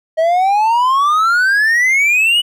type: exponential sweep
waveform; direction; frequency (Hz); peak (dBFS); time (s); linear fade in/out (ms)
triangle; up; 631 to 2979; -8; 0.17-2.42; 20
effects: none